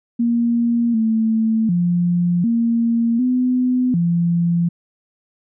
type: tone with pitch steps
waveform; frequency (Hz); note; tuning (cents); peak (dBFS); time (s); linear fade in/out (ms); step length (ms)
sine; 235.2 / 222.3 / 174.8 / 231.9 / 251.7 / 171; A#3 / A3 / F3 / A#3 / B3 / F3; +16 / +18 / +2 / -9 / +33 / -36; -14; 0.19-4.69; 10; 750
effects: none